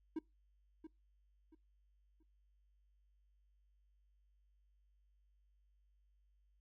triangle tone with echo, 317.4 Hz, D#4, 35 cents sharp, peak -35 dBFS, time 0.16-0.19 s, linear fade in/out 5 ms, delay 680 ms, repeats 3, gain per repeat -11 dB, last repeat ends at 2.23 s, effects noise-tail reverb RT60 0.2 s tail -23 dB re dry + added 50 Hz sine -70 dBFS peak until 6.6 s

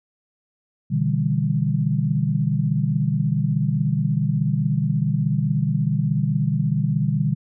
sine chord, E minor seventh, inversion second, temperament just, 123.61 / 148.33 / 164.81 / 197.78 Hz, B2 / D3 / E3 / G3, +2 / +18 / 0 / +16 cents, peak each -24 / -21 / -26 / -25 dBFS, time 0.9-7.35 s, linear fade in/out 20 ms, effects none

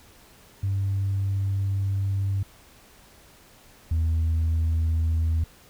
sine tone pair in turn, 98 / 81.06 Hz, G2 / E2, 0 / -29 cents, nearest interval minor third, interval 329 cents, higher first, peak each -21 / -18 dBFS, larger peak second, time 0.63-2.43 / 3.91-5.44 s, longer first, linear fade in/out 5 ms, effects tanh soft clip ceiling -19 dBFS + pink hiss -53 dBFS RMS until 5.69 s

